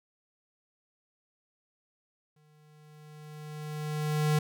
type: tone with exponential growth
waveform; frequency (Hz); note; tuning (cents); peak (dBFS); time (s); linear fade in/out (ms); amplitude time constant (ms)
square; 151.7; D#3; -44; -23; 2.36-4.39; 5; 440
effects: none